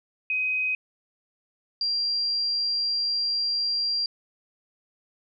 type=tone pair in turn; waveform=sine; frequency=2517 / 4751 Hz; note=D#7 / D8; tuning=+19 / +19 cents; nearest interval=major seventh; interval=1100 cents; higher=second; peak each=-23 dBFS; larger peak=neither; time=0.3-0.75 / 1.81-4.06 s; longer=second; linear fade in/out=2 ms; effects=none